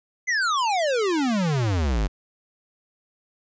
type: exponential sweep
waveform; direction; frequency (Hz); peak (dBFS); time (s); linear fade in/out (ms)
square; down; 2093 to 45.71; -21; 0.27-2.08; 20
effects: resampled to 16000 Hz